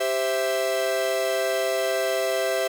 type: chord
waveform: 45% pulse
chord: C major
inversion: second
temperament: equal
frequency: 392 / 523.3 / 659.3 Hz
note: G4 / C5 / E5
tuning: 0 / 0 / 0 cents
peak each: -29 / -27 / -25 dBFS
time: 0-2.68 s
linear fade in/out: 10 ms
effects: none